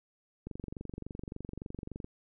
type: click train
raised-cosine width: 3 ms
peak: -27 dBFS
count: 38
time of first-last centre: 0.47-2.044 s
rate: 23.5 Hz
effects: none